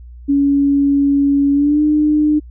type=tone with pitch glide; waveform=sine; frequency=281.3 to 301.5 Hz; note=C#4 to D4; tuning=+26 to +46 cents; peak=-10 dBFS; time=0.28-2.4 s; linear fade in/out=20 ms; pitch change=+120 cents; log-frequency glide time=1.53-1.82 s; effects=added 60 Hz sine -33 dBFS peak until 2.5 s